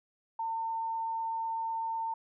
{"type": "tone", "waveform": "sine", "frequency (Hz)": 904, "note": "A5", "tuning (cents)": 47, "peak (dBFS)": -31, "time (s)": [0.39, 2.14], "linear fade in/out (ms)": 5, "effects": []}